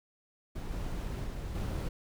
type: noise with level steps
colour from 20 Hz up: brown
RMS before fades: -38 / -36 / -38 / -34 dBFS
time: 0.55-1.89 s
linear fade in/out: 10 ms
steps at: 0.72 / 1.24 / 1.55 s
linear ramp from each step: 2 ms
effects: none